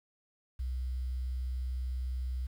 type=tone with quantisation; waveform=sine; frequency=63.3 Hz; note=B1; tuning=43 cents sharp; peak=-32 dBFS; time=0.59-2.47 s; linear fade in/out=10 ms; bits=10; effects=none